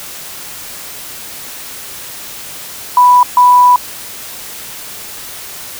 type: tone bursts at uneven times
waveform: sine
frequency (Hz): 987.8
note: B5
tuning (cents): 0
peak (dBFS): -3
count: 2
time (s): 2.97-3.23 / 3.37-3.76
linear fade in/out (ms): 2
effects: white hiss -28 dBFS RMS until 5.79 s